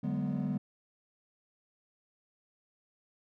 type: chord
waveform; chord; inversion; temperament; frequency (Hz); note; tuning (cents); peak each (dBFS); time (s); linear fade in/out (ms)
triangle; G# half-diminished seventh; second; equal with one note detuned; 146.83 / 188.88 / 207.7 / 246.9; D3 / F#3 / G#3 / B3; 0 / +36 / 0 / 0; -33; 0.03-0.58; 10
effects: tanh soft clip ceiling -24 dBFS